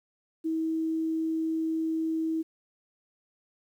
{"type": "tone", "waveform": "sine", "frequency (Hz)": 321.7, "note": "E4", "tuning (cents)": -42, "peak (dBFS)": -26, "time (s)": [0.44, 2.43], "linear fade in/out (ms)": 20, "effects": ["10-bit"]}